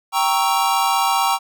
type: chord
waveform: square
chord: G diminished seventh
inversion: none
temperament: equal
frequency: 784 / 932.3 / 1108.7 / 1318.5 Hz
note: G5 / Bb5 / Db6 / Fb6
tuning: 0 / 0 / 0 / 0 cents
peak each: -21 / -21 / -23 / -25 dBFS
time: 0.12-1.39 s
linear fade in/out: 50 ms
effects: none